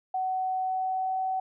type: tone with pitch glide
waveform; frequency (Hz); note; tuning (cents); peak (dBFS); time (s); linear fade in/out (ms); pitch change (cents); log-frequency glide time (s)
sine; 750 to 755.7; F#5 to F#5; +23 to +36; -26; 0.14-1.4; 5; +13; 0.63-1.18
effects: none